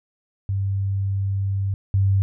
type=tone pair in turn; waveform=sine; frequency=98 / 97.58 Hz; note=G2 / G2; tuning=0 / -7 cents; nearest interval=unison; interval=7 cents; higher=first; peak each=-20 / -15 dBFS; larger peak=second; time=0.49-1.74 / 1.94-2.22 s; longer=first; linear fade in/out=0 ms; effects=none